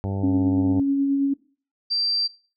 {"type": "harmonic tone", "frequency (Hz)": 98, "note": "G2", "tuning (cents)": 0, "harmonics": [1, 2, 3, 4, 5, 6, 7, 8, 9], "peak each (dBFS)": [-25, -31, -35, -37, -39, -41, -42, -43, -44], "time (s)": [0.04, 0.8], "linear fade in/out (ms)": 0}
{"type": "tone with tremolo", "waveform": "sine", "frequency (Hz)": 277.2, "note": "C#4", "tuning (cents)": 0, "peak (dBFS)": -17, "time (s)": [0.23, 1.34], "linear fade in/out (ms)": 10, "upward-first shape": "sine", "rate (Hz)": 9.2, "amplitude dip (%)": 25}
{"type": "tone", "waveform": "sine", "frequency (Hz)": 4699, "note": "D8", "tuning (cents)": 0, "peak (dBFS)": -20, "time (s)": [1.9, 2.28], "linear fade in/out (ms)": 20}
{"effects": ["noise-tail reverb RT60 0.4 s tail -20 dB re dry"]}